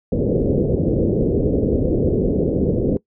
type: low-pass noise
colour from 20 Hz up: white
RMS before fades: -18 dBFS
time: 0.12-2.97 s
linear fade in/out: 2 ms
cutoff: 500 Hz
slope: 48 dB/octave
effects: noise-tail reverb RT60 0.1 s tail -21 dB re dry